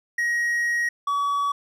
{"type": "tone pair in turn", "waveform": "triangle", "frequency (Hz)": [1890, 1136.2], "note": ["A#6", "C#6"], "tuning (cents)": [23, 42], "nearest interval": "major sixth", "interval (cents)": 881, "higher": "first", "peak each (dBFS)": -19, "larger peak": "neither", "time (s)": [[0.18, 0.89], [1.07, 1.52]], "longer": "first", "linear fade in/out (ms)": 5, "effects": []}